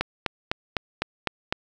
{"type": "click train", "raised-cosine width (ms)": 0.3, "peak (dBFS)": -7, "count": 7, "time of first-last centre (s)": [0.01, 1.525], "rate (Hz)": 3.96, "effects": ["8-bit"]}